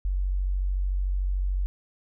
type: tone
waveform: sine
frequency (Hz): 46.81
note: F#1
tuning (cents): +21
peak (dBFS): -23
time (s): 0.05-1.66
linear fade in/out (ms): 0
effects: none